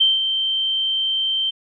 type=tone with ADSR envelope; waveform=sine; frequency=3125 Hz; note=G7; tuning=6 cents flat; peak=-11 dBFS; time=0-1.51 s; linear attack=12 ms; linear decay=180 ms; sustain=-7 dB; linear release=18 ms; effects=none